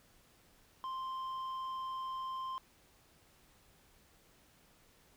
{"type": "tone with tanh clipping", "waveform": "triangle", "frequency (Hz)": 1046.5, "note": "C6", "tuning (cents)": 0, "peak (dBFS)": -39, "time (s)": [0.84, 2.58], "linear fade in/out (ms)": 0, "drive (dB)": 10, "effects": ["pink hiss -66 dBFS RMS until 5.16 s"]}